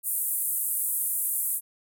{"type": "band-pass noise", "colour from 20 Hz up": "white", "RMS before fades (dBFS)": -28, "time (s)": [0.03, 1.61], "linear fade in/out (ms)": 50, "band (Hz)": [8700, 15000], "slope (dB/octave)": 48, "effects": []}